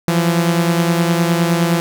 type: beating tone pair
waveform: sawtooth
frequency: 168.4 / 178.1 Hz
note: E3 / F3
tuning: +37 / +34 cents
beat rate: 9.7 Hz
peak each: -10 / -16 dBFS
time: 0.08-1.8 s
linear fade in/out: 0 ms
effects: none